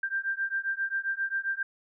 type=beating tone pair; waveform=sine; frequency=1578 / 1585.5 Hz; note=G6 / G6; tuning=+11 / +19 cents; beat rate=7.5 Hz; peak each=-31 dBFS; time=0.03-1.63 s; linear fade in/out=5 ms; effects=none